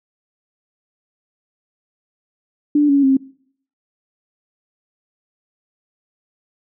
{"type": "tone with pitch steps", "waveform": "sine", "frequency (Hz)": [293.7, 280.4, 267.8], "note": ["D4", "C#4", "C4"], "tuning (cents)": [0, 20, 40], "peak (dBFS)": -10, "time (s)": [2.75, 3.17], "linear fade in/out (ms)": 5, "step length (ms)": 140, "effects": ["noise-tail reverb RT60 0.6 s tail -22 dB re dry"]}